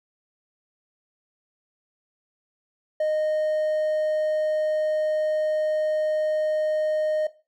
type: tone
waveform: triangle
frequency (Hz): 617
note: D#5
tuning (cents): -15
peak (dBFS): -18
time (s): 3-7.27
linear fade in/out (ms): 5
effects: noise-tail reverb RT60 0.3 s tail -17 dB re dry + tanh soft clip ceiling -14 dBFS